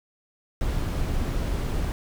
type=noise; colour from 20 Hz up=brown; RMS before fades=-26 dBFS; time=0.61-1.92 s; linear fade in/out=0 ms; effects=none